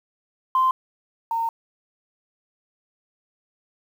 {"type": "tone pair in turn", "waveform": "sine", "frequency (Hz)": [1040, 915.3], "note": ["C6", "A#5"], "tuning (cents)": [-11, -32], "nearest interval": "major second", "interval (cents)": 221, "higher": "first", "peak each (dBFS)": [-15, -21], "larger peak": "first", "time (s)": [[0.55, 0.71], [1.31, 1.49]], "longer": "second", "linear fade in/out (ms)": 2, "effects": ["tanh soft clip ceiling -11 dBFS", "8-bit"]}